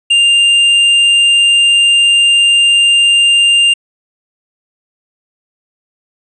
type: tone with hard clipping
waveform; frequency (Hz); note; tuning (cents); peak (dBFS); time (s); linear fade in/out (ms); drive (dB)
sine; 2797; F7; +2; -7; 0.1-3.74; 10; 5
effects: resampled to 22050 Hz